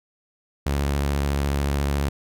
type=tone with vibrato; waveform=sawtooth; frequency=70.6 Hz; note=C#2; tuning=32 cents sharp; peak=-17 dBFS; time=0.66-2.09 s; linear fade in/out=5 ms; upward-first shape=triangle; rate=14 Hz; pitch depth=44 cents each way; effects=none